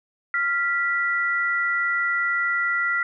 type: tone pair together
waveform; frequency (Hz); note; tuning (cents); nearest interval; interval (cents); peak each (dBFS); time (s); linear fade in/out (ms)
sine; 1389 / 1964.3; F6 / B6; -10 / -10; tritone; 600; -23; 0.34-3.03; 2
effects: none